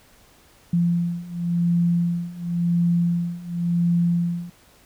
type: beating tone pair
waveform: sine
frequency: 171.6 / 172.53 Hz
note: F3 / F3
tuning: -30 / -21 cents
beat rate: 0.93 Hz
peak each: -23 / -21 dBFS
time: 0.73-4.5 s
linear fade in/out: 5 ms
effects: pink hiss -54 dBFS RMS until 4.85 s